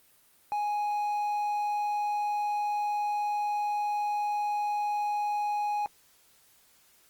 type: tone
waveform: triangle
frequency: 831 Hz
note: G#5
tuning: 1 cent sharp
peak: -25 dBFS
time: 0.52-5.86 s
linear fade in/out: 0 ms
effects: white hiss -62 dBFS RMS until 7.09 s + Opus 32 kbps